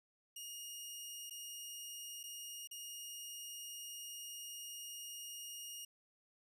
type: tone with dropouts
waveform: 15% pulse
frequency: 2855 Hz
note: F7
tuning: 37 cents sharp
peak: -39 dBFS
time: 0.36-5.85 s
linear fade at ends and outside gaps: 5 ms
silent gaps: 1.298-1.307 / 2.232-2.237 / 2.674-2.711 s
effects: none